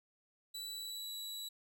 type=tone with pitch glide; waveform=sawtooth; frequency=3951 to 3921 Hz; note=B7 to B7; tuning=0 to -13 cents; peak=-39 dBFS; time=0.54-1.49 s; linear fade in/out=10 ms; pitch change=-13 cents; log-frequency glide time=0.71-1.19 s; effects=none